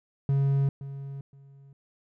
triangle tone with echo, 138.2 Hz, C#3, 5 cents flat, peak -19 dBFS, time 0.29-0.69 s, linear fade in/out 2 ms, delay 520 ms, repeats 2, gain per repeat -14 dB, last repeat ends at 1.73 s, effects none

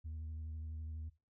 sine tone with vibrato, 78.8 Hz, D#2, 23 cents sharp, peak -39 dBFS, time 0.04-1.1 s, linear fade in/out 20 ms, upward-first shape sine, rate 12 Hz, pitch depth 24 cents each way, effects noise-tail reverb RT60 0.3 s tail -19 dB re dry + tanh soft clip ceiling -40 dBFS

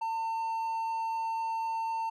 triangle tone, 902 Hz, A5, 43 cents sharp, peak -28 dBFS, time 0.01-2.1 s, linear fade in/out 10 ms, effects none

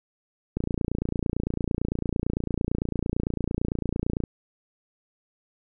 click train, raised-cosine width 3 ms, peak -13 dBFS, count 107, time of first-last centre 0.57-4.238 s, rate 28.9 Hz, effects none

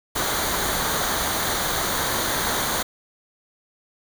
pink noise with comb filter, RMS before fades -24 dBFS, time 0.15-2.83 s, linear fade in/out 10 ms, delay 0.38 ms, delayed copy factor -0.6, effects none

